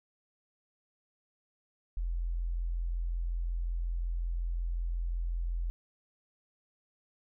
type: tone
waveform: sine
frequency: 42.74 Hz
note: F1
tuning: 37 cents flat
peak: -30 dBFS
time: 1.97-5.7 s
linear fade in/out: 0 ms
effects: none